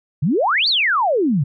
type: exponential two-way sweep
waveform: sine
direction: up then down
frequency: 126.5 to 4699 to 126.5 Hz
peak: -14 dBFS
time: 0.22-1.44 s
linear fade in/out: 10 ms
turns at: 0.68 s
effects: none